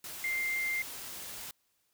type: tone in noise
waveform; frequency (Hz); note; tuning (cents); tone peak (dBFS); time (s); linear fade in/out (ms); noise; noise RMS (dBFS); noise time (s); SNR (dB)
sine; 2098; C7; +4; -30; 0.24-0.82; 2; white; -43; 0.04-1.51; +10
effects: white hiss -75 dBFS RMS until 1.93 s